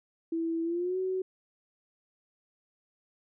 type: tone with pitch glide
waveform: sine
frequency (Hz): 329.6 to 374.3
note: E4 to F#4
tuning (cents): 0 to +20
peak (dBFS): -28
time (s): 0.32-1.22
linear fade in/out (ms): 5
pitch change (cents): +220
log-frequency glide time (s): 0.63-0.98
effects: none